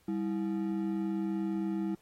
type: ring-modulated tone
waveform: triangle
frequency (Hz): 261.4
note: C4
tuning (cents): -1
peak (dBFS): -25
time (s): 0.08-1.95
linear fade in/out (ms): 5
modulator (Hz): 64.4
effects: pink hiss -67 dBFS RMS until 2.01 s + AAC 48 kbps